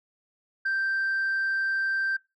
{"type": "tone", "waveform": "sine", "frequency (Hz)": 1568, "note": "G6", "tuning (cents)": 0, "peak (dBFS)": -22, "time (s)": [0.65, 2.17], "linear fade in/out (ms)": 10, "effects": ["noise-tail reverb RT60 0.2 s tail -18 dB re dry", "tanh soft clip ceiling -22 dBFS"]}